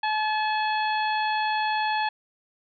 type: harmonic tone with a mistuned harmonic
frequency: 860 Hz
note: A5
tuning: 40 cents flat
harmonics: 1 / 2 / 3 / 4 / 5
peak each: -24 / -30 / -34 / -36 / -38 dBFS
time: 0.03-2.09 s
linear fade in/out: 5 ms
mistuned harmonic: 4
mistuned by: -36 cents
effects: none